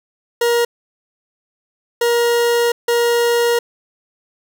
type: tone bursts at uneven times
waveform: 40% pulse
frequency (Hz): 473.3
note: A#4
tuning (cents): +26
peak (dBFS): -12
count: 3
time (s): 0.41-0.65 / 2.01-2.72 / 2.88-3.59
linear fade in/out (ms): 5
effects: none